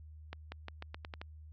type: accelerating click train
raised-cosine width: 0.3 ms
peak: -26 dBFS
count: 8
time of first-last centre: 0.33-1.215 s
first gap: 190 ms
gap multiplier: 0.86
effects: added 77 Hz sine -49 dBFS peak until 1.52 s + low-pass 5000 Hz 12 dB/octave